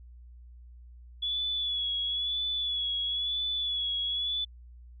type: tone with vibrato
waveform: sine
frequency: 3406 Hz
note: G#7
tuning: 43 cents sharp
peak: -28 dBFS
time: 1.22-4.45 s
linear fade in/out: 10 ms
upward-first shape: sine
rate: 1 Hz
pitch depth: 41 cents each way
effects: added 60 Hz sine -47 dBFS peak until 5 s